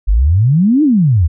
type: exponential two-way sweep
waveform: sine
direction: up then down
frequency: 44.64 to 317.9 to 73.8 Hz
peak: -7 dBFS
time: 0.07-1.28 s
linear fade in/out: 20 ms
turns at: 0.83 s
effects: none